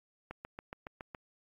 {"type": "click train", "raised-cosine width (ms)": 0.5, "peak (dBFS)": -27, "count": 7, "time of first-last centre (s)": [0.31, 1.148], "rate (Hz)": 7.16, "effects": ["AAC 48 kbps"]}